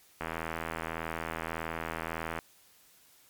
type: click train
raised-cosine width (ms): 0.5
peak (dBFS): -19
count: 179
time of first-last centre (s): 0.21-2.389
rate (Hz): 81.7
effects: white hiss -61 dBFS RMS until 3.29 s + MP3 96 kbps